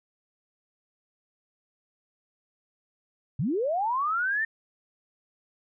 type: linear sweep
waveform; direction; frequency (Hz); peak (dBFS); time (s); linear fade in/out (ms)
sine; up; 110 to 1828; -24; 3.39-4.45; 5
effects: none